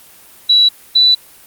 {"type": "tone pair in turn", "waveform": "sine", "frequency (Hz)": [3923, 3971], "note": ["B7", "B7"], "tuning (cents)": [-12, 9], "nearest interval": "unison", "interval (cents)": 21, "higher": "second", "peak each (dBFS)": -6, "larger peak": "neither", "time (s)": [[0.49, 0.69], [0.95, 1.15]], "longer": "neither", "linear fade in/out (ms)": 10, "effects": ["white hiss -42 dBFS RMS until 1.46 s", "Opus 32 kbps"]}